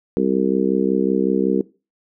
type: harmonic tone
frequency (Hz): 65.41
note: C2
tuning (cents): 0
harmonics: 3 / 4 / 5 / 6 / 7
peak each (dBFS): -22 / -22 / -22 / -22 / -22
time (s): 0.17-1.61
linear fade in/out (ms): 0
effects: noise-tail reverb RT60 0.3 s tail -20 dB re dry